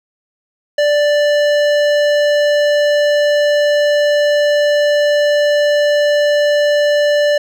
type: tone with hard clipping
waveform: sine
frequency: 587.3 Hz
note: D5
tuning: in tune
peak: -12 dBFS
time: 0.78-7.38 s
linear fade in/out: 5 ms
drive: 15 dB
effects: none